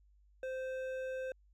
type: tone with hard clipping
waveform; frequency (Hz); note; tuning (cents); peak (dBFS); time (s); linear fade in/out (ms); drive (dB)
triangle; 520; C5; -11; -39; 0.43-1.32; 2; 13
effects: added 50 Hz sine -63 dBFS peak until 1.53 s